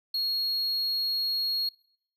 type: tone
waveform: triangle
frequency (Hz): 4300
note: C8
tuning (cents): +47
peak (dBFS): -25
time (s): 0.14-1.69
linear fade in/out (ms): 5
effects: noise-tail reverb RT60 0.6 s tail -21 dB re dry

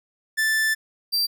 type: tone pair in turn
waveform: 45% pulse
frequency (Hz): 1760 / 4699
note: A6 / D8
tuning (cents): 0 / 0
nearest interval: octave + perfect fourth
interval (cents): 1700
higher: second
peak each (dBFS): -19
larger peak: neither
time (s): 0.37-0.75 / 1.12-1.27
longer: first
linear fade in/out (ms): 20
effects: none

